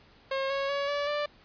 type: tone with pitch steps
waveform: sawtooth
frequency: 539 / 551 / 563.2 / 575.7 / 588.5 Hz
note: C#5 / C#5 / C#5 / D5 / D5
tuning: -49 / -11 / +27 / -35 / +3 cents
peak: -24 dBFS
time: 0.31-1.26 s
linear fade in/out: 5 ms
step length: 190 ms
effects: pink hiss -58 dBFS RMS until 1.44 s + resampled to 11025 Hz